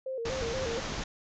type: tone with vibrato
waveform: sine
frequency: 492.1 Hz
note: B4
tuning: 6 cents flat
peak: -32 dBFS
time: 0.06-0.8 s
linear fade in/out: 5 ms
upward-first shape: square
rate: 4.2 Hz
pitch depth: 110 cents each way
type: low-pass noise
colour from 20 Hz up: pink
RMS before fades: -36 dBFS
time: 0.25-1.04 s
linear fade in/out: 5 ms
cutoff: 7000 Hz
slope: 96 dB/octave
effects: none